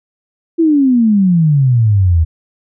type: exponential sweep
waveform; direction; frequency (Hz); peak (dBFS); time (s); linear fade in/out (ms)
sine; down; 339.3 to 78; -7; 0.58-2.25; 20
effects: none

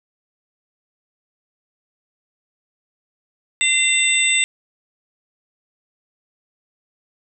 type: tone cluster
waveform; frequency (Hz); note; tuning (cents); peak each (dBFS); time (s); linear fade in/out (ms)
sine; 2059 / 2733 / 3607 / 7980; C7 / F7 / A7 / B8; -28 / -38 / +42 / +17; -20; 3.61-4.44; 0
effects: none

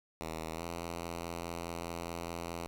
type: tone with pitch glide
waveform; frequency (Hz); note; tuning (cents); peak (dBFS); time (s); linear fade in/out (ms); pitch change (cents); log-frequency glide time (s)
5% pulse; 80.2 to 84.82; E2 to E2; -47 to +50; -27; 0.21-2.67; 0; +97; 0.53-0.63
effects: none

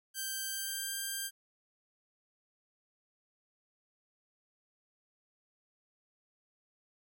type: tone with pitch glide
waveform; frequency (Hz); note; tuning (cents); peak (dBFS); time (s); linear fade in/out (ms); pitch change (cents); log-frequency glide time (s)
5% pulse; 1568 to 1587.1; G6 to G6; 0 to +21; -25; 0.14-1.31; 50; +21; 0.45-0.93
effects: none

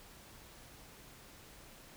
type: silence
effects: pink hiss -56 dBFS RMS until 1.96 s

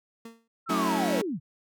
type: tone with exponential decay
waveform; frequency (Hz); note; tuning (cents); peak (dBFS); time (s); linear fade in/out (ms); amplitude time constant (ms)
30% pulse; 228.6; A#3; -34; -36; 0.25-0.48; 5; 50
type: linear sweep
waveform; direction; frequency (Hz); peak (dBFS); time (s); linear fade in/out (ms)
sine; down; 1373 to 119.3; -28; 0.66-1.4; 50
type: chord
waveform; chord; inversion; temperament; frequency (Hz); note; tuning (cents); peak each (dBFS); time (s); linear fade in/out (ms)
sawtooth; F# minor seventh; none; equal with one note detuned; 185 / 220 / 277.2 / 323.2; F#3 / A3 / C#4 / E4; 0 / 0 / 0 / -34; -27; 0.69-1.22; 10
effects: none

